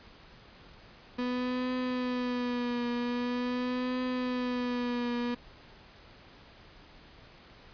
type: tone with vibrato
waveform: 35% pulse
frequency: 246.9 Hz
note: B3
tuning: in tune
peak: -28 dBFS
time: 1.18-5.35 s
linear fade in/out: 10 ms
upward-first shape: triangle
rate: 0.44 Hz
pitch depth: 48 cents each way
effects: pink hiss -54 dBFS RMS until 7.73 s + resampled to 11025 Hz